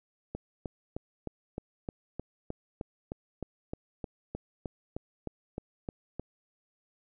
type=click train; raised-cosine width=2 ms; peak=-22 dBFS; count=20; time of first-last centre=0.35-6.196 s; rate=3.25 Hz; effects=none